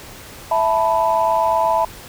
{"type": "chord", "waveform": "sine", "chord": "E suspended fourth", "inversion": "none", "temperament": "equal", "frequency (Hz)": [659.3, 880, 987.8], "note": ["E5", "A5", "B5"], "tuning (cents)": [0, 0, 0], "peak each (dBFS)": -18, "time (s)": [0.51, 1.85], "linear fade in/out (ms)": 5, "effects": ["tanh soft clip ceiling -5 dBFS", "pink hiss -38 dBFS RMS until 2.08 s"]}